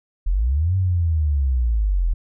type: linear two-way sweep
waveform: sine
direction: up then down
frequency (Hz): 36.97 to 95.8 to 39.05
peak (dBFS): -16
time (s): 0.26-2.14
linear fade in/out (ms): 10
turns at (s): 0.76
effects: none